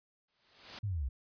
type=noise with exponential growth; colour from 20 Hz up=white; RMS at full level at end=-40 dBFS; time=0.28-0.79 s; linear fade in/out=5 ms; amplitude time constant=110 ms
type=linear sweep; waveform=sine; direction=down; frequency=110 to 58.27 Hz; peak=-32 dBFS; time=0.83-1.09 s; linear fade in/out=10 ms
effects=resampled to 11025 Hz